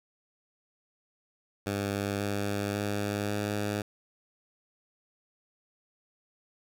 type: tone with pitch steps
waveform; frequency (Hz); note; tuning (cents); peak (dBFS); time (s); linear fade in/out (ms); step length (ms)
10% pulse; 100.4 / 101.45 / 102.51 / 103.58; G2 / G#2 / G#2 / G#2; +42 / -40 / -22 / -4; -21; 1.66-3.82; 5; 540
effects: none